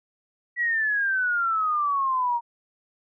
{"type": "exponential sweep", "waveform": "sine", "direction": "down", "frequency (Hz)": [1951, 932.3], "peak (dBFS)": -21, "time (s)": [0.56, 2.41], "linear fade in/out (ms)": 50, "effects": []}